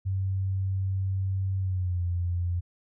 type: tone with pitch glide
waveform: sine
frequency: 95.7 to 87.76 Hz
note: G2 to F2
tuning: -41 to +9 cents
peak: -25 dBFS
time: 0.05-2.61 s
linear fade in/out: 20 ms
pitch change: -150 cents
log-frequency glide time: 1.58-2.03 s
effects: none